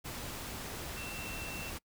sine tone in noise, 2694 Hz, E7, 37 cents sharp, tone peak -44 dBFS, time 0.96-1.71 s, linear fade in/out 20 ms, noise pink, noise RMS -42 dBFS, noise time 0.04-1.79 s, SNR -5 dB, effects noise-tail reverb RT60 0.1 s tail -25 dB re dry

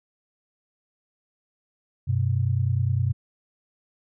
sine tone pair together, 96.66 / 126.5 Hz, G2 / B2, -24 / +42 cents, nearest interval perfect fourth, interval 466 cents, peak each -23 dBFS, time 2.07-3.13 s, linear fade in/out 20 ms, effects none

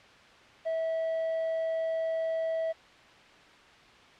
triangle tone with quantisation, 650 Hz, E5, 24 cents flat, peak -26 dBFS, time 0.65-2.73 s, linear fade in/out 20 ms, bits 9, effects white hiss -54 dBFS RMS until 4.19 s + low-pass 3000 Hz 12 dB/octave

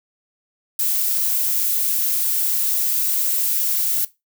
violet noise, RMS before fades -20 dBFS, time 0.79-4.05 s, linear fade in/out 5 ms, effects noise-tail reverb RT60 0.2 s tail -17 dB re dry

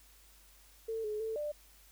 sine tone with pitch steps, 448.2 / 424.3 / 443.8 / 594 Hz, A4 / G#4 / A4 / D5, +32 / +37 / +15 / +20 cents, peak -34 dBFS, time 0.88-1.52 s, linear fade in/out 10 ms, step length 160 ms, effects added 50 Hz sine -62 dBFS peak until 1.91 s + white hiss -62 dBFS RMS until 1.91 s

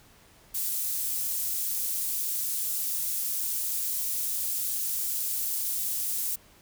pink high-pass noise, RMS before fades -30 dBFS, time 0.54-6.36 s, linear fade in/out 10 ms, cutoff 11000 Hz, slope 12 dB/octave, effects pink hiss -57 dBFS RMS until 6.61 s

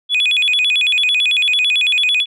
sine tone with vibrato, 2911 Hz, F#7, 29 cents flat, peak -10 dBFS, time 0.09-2.26 s, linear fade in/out 50 ms, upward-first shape square, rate 9 Hz, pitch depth 270 cents each way, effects tanh soft clip ceiling -10 dBFS

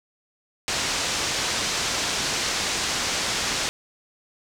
white low-pass noise, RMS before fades -26 dBFS, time 0.68-3.69 s, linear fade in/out 0 ms, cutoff 6900 Hz, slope 24 dB/octave, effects none

